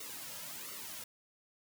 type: noise with flanger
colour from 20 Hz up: white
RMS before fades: -45 dBFS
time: 0-1.04 s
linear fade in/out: 5 ms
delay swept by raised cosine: 1.2 to 2.7 ms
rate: 1.4 Hz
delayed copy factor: -0.8
effects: none